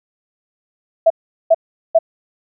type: tone bursts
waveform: sine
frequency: 657 Hz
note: E5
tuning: 6 cents flat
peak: -6 dBFS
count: 3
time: 1.06-1.989 s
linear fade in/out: 10 ms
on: 43 ms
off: 400 ms
effects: none